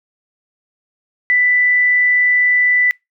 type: tone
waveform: sine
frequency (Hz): 1984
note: B6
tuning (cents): +7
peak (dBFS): -10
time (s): 1.3-2.91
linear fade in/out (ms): 0
effects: noise-tail reverb RT60 0.2 s tail -26 dB re dry